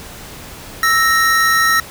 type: tone pair together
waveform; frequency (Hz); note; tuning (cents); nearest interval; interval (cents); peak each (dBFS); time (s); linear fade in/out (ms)
square; 1318.5 / 1864.6; E6 / A#6; 0 / 0; tritone; 600; -15 / -14; 0.83-1.8; 2
effects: pink hiss -34 dBFS RMS until 1.9 s